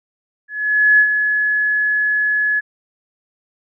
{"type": "tone with ADSR envelope", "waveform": "sine", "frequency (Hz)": 1700, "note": "G#6", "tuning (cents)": 40, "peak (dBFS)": -7, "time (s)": [0.48, 2.61], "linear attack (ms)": 510, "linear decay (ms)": 76, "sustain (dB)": -7, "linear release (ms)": 25, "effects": []}